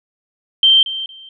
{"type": "tone with echo", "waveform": "sine", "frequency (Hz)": 3136, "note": "G7", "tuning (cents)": 0, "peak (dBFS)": -7, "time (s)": [0.63, 0.83], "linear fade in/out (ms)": 2, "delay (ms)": 230, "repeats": 2, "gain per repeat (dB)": -14, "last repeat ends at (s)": 1.29, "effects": []}